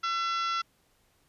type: harmonic tone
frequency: 675 Hz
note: E5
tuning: 41 cents sharp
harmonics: 2 / 3 / 4 / 5 / 6 / 7 / 8 / 9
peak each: -28 / -41 / -40 / -39 / -44 / -44 / -45 / -49 dBFS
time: 0.03-0.62 s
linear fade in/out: 10 ms
effects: pink hiss -68 dBFS RMS until 1.28 s + resampled to 32000 Hz